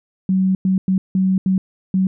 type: tone bursts at uneven times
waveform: sine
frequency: 188.7 Hz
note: F#3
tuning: 34 cents sharp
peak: -13 dBFS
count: 6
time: 0.29-0.55 / 0.65-0.78 / 0.88-0.98 / 1.15-1.38 / 1.46-1.58 / 1.94-2.07 s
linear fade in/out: 2 ms
effects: none